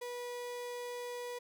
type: tone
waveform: 35% pulse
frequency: 487.4 Hz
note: B4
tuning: 23 cents flat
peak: -38 dBFS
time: 0.01-1.39 s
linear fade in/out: 10 ms
effects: none